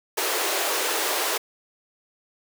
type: high-pass noise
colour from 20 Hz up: pink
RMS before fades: -25 dBFS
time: 0.17-1.38 s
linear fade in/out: 10 ms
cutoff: 350 Hz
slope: 48 dB/octave
effects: none